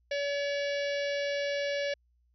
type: harmonic tone with a mistuned harmonic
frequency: 569 Hz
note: C#5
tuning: 45 cents sharp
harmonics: 1 / 3 / 4 / 5 / 6 / 7 / 8 / 9 / 10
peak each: -30 / -38 / -40 / -43 / -46 / -46 / -48 / -49 / -51 dBFS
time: 0.11-1.94 s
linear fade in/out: 5 ms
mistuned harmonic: 9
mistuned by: +21 cents
effects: added 60 Hz sine -66 dBFS peak until 2.34 s